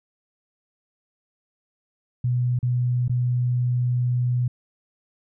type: tone with dropouts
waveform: sine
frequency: 123.47 Hz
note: B2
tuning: in tune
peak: -19 dBFS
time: 2.24-4.48 s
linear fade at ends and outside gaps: 5 ms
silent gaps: 2.59-2.628 / 3.081-3.095 s
effects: none